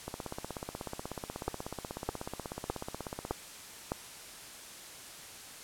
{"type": "two click trains", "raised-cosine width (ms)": 1, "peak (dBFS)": [-23, -17], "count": [54, 5], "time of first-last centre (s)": [[0.08, 3.312], [1.48, 3.919]], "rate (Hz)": [16.4, 1.64], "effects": ["white hiss -48 dBFS RMS until 5.63 s", "low-pass 11000 Hz 12 dB/octave"]}